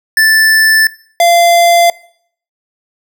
square tone pair in turn, 1760 / 688.4 Hz, A6 / F5, 0 / -25 cents, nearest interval octave + major third, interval 1625 cents, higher first, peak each -6 dBFS, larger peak neither, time 0.17-0.87 / 1.2-1.9 s, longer neither, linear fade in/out 2 ms, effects noise-tail reverb RT60 0.6 s tail -21 dB re dry

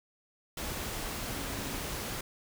sine tone in noise, 277.2 Hz, C#4, in tune, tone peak -44 dBFS, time 1.35-1.77 s, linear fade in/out 5 ms, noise pink, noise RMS -37 dBFS, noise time 0.57-2.21 s, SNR -10 dB, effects none

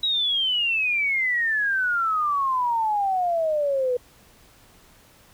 sine exponential sweep, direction down, 3874 to 486.8 Hz, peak -20 dBFS, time 0.03-3.97 s, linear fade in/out 5 ms, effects pink hiss -54 dBFS RMS until 5.33 s

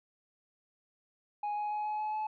sine tone with pitch steps, 830.6 / 836.4 / 842.2 / 848.1 / 854 / 859.9 Hz, G#5 / G#5 / G#5 / G#5 / G#5 / A5, 0 / +12 / +24 / +36 / +48 / -40 cents, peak -29 dBFS, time 1.43-2.27 s, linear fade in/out 5 ms, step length 140 ms, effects tanh soft clip ceiling -31 dBFS

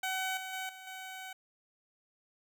15% pulse tone with level steps, 755 Hz, F#5, 35 cents sharp, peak -26 / -33 / -30 / -41 / -36 dBFS, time 0.03-1.33 s, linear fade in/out 5 ms, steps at 0.37 / 0.53 / 0.69 / 0.87 s, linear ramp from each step 2 ms, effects none

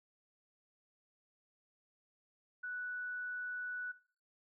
sine tone, 1480 Hz, F#6, in tune, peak -39 dBFS, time 2.63-3.92 s, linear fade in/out 10 ms, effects noise-tail reverb RT60 0.4 s tail -17 dB re dry

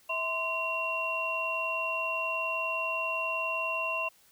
sine tone cluster, 651 / 1034 / 2745 Hz, E5 / C6 / F7, -22 / -21 / -31 cents, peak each -36 / -34 / -31 dBFS, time 0.09-4.09 s, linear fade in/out 10 ms, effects white hiss -62 dBFS RMS until 4.31 s

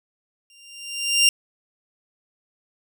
20% pulse tone with exponential growth, 2786 Hz, F7, 5 cents flat, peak -7 dBFS, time 0.5-1.29 s, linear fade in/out 1 ms, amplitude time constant 170 ms, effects none

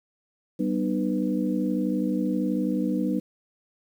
sine tone cluster, 192.5 / 244.9 / 303.5 / 494.1 Hz, G3 / B3 / D#4 / B4, -31 / -14 / -43 / +1 cents, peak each -27 / -28 / -27 / -34 dBFS, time 0.59-3.2 s, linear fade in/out 10 ms, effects 9-bit

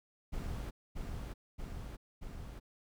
brown noise with echo, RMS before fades -39 dBFS, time 0.32-0.71 s, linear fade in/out 20 ms, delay 630 ms, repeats 3, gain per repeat -2 dB, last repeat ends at 2.6 s, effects none

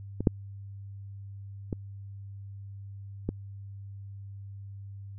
clicks, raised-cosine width 3 ms, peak -18 / -7 / -18 / -15 dBFS, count 4, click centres 0.206 / 0.272 / 1.728 / 3.29 s, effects added 99 Hz sine -40 dBFS peak until 5.18 s

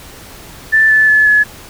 sine tone with pitch steps, 1764 / 1743.7 / 1723.7 / 1703.9 Hz, A6 / A6 / A6 / G#6, +4 / -16 / -36 / +44 cents, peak -6 dBFS, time 0.72-1.44 s, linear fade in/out 20 ms, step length 180 ms, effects pink hiss -35 dBFS RMS until 1.69 s

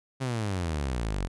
sawtooth exponential sweep, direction down, 136.3 to 43.65 Hz, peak -24 dBFS, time 0.2-1.28 s, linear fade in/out 20 ms, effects resampled to 24000 Hz

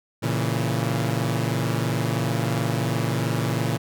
sawtooth chord, A# diminished, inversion none, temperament equal with one note detuned, 115.6 / 138.59 / 164.81 Hz, A#2 / C#3 / E3, -14 / 0 / 0 cents, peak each -21 / -23 / -24 dBFS, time 0.22-3.78 s, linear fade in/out 20 ms, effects none

